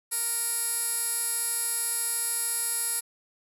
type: tone with band-pass filter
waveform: 15% pulse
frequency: 466.2 Hz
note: A#4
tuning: in tune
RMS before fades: -29 dBFS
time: 0.11-3.01 s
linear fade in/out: 20 ms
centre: 11000 Hz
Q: 3.8
effects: none